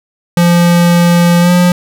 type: tone with pitch glide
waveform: square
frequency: 173 to 177.56 Hz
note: F3 to F3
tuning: -16 to +29 cents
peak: -6 dBFS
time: 0.37-1.72 s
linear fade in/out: 2 ms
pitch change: +45 cents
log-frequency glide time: 1.4-1.51 s
effects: none